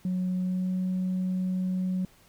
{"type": "tone with pitch glide", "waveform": "sine", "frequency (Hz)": [183.2, 184.79], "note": ["F#3", "F#3"], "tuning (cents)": [-17, -2], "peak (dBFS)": -24, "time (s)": [0.05, 2.05], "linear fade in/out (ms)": 2, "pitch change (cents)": 15, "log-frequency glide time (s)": [0.4, 0.73], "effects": ["tanh soft clip ceiling -23 dBFS", "pink hiss -59 dBFS RMS until 2.28 s"]}